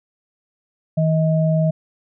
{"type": "tone pair together", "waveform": "sine", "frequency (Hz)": [159.93, 632], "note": ["D#3", "D#5"], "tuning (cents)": [48, 27], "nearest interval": "2 octaves", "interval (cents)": 2379, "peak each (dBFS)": [-15, -21], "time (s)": [0.97, 1.71], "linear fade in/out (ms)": 10, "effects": []}